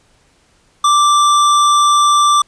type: tone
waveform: square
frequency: 1174.7 Hz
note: D6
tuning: in tune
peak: -9 dBFS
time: 0.84-2.42 s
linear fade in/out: 5 ms
effects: pink hiss -54 dBFS RMS until 2.47 s + resampled to 22050 Hz